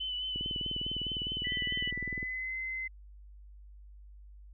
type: tone with vibrato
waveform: sine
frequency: 3009 Hz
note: F#7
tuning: 28 cents sharp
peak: -33 dBFS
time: 0-1.91 s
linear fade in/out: 10 ms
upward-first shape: sine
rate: 4.7 Hz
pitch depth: 30 cents each way
type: click train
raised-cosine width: 3 ms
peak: -28 dBFS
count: 38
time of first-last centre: 0.36-2.229 s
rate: 19.8 Hz
type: tone with pitch glide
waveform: sine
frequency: 1975.5 to 2056 Hz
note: B6 to C7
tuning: 0 to -31 cents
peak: -34 dBFS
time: 1.44-2.88 s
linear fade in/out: 10 ms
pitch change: +69 cents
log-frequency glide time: 1.95-2.55 s
effects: added 50 Hz sine -49 dBFS peak until 4.53 s